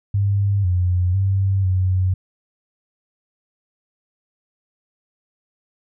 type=tone with pitch steps; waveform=sine; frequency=100 / 90 / 97 / 92.8 Hz; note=G2 / F#2 / G2 / F#2; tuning=+35 / -47 / -18 / +6 cents; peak=-15 dBFS; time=0.14-2.14 s; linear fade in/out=5 ms; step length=500 ms; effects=none